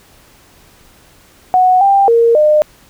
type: tone with pitch steps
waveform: sine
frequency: 738 / 791 / 464.3 / 606 Hz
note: F#5 / G5 / A#4 / D#5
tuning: -5 / +15 / -7 / -46 cents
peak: -6 dBFS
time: 1.54-2.62 s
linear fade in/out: 0 ms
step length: 270 ms
effects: pink hiss -46 dBFS RMS until 2.89 s